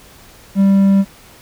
triangle tone, 196 Hz, G3, in tune, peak -6 dBFS, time 0.55-1.05 s, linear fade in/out 50 ms, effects pink hiss -43 dBFS RMS until 1.41 s

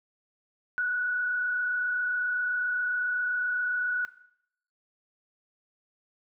sine tone with frequency modulation, 1473 Hz, F#6, 8 cents flat, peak -25 dBFS, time 0.78-4.05 s, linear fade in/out 0 ms, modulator 27.5 Hz, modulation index 0.78, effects noise-tail reverb RT60 0.7 s tail -18 dB re dry

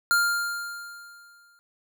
square tone with exponential decay, 1400 Hz, F6, 4 cents sharp, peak -18 dBFS, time 0.11-1.59 s, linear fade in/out 0 ms, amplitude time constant 320 ms, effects none

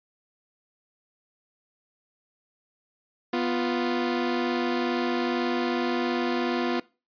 sawtooth tone pair together, 246.9 / 349.4 Hz, B3 / F4, 0 / +1 cents, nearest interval tritone, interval 601 cents, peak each -23 dBFS, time 3.33-6.8 s, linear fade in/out 5 ms, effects noise-tail reverb RT60 0.3 s tail -21 dB re dry + resampled to 11025 Hz

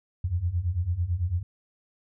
sine beating tone pair, 82.41 / 91.41 Hz, E2 / F#2, 0 / -20 cents, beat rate 9 Hz, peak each -29 / -26 dBFS, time 0.24-1.43 s, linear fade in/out 5 ms, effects none

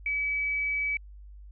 sine tone, 2287 Hz, D7, 47 cents flat, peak -26 dBFS, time 0.06-0.97 s, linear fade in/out 2 ms, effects added 50 Hz sine -44 dBFS peak until 1.51 s

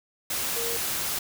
sine tone in noise, 465.6 Hz, A#4, 2 cents flat, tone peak -32 dBFS, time 0.56-0.77 s, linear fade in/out 5 ms, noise white, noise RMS -29 dBFS, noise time 0.3-1.19 s, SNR -6 dB, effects none

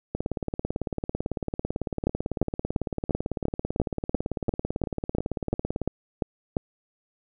two click trains, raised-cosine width 2 ms, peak -10 / -14 dBFS, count 14 / 103, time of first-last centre 2.07-6.568 / 0.15-5.817 s, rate 2.89 / 18 Hz, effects none

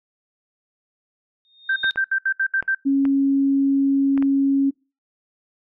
sine tone with exponential growth, 3686 Hz, A#7, 20 cents flat, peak -21 dBFS, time 1.45-1.91 s, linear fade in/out 0 ms, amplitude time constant 99 ms
sine tone bursts, 1566 Hz, G6, 2 cents flat, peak -17 dBFS, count 8, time 1.69-2.749 s, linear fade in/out 5 ms, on 72 ms, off 69 ms
clicks, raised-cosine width 0.5 ms, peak -18 dBFS, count 6, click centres 1.843 / 1.959 / 2.626 / 3.053 / 4.177 / 4.225 s
sine tone, 274.9 Hz, C#4, 14 cents flat, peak -15 dBFS, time 2.85-4.71 s, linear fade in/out 20 ms
effects noise-tail reverb RT60 0.3 s tail -24 dB re dry

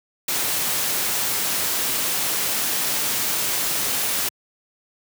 white noise, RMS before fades -23 dBFS, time 0.28-4.29 s, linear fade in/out 5 ms, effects high-pass 100 Hz 12 dB/octave

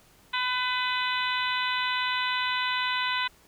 harmonic tone with a mistuned harmonic, 502 Hz, B4, 28 cents sharp, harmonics 2 / 3 / 4 / 5 / 6 / 7 / 8, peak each -30 / -32 / -33 / -34 / -35 / -35 / -36 dBFS, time 0.33-3.28 s, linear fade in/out 10 ms, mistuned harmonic 8, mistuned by -29 cents, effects pink hiss -58 dBFS RMS until 3.47 s

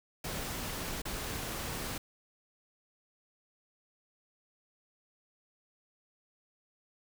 pink noise with dropouts, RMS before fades -38 dBFS, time 0.24-1.98 s, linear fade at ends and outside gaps 5 ms, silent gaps 1.019-1.052 s, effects none

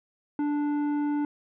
sine tone with tanh clipping, 293.1 Hz, D4, 3 cents flat, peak -26 dBFS, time 0.39-1.25 s, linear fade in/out 2 ms, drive 10 dB, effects none

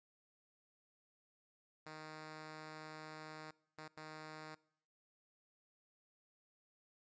5% pulse tone bursts at uneven times, 155.56 Hz, D#3, in tune, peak -38 dBFS, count 3, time 1.86-3.51 / 3.78-3.88 / 3.97-4.55 s, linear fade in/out 5 ms, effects noise-tail reverb RT60 0.7 s tail -23 dB re dry + resampled to 16000 Hz

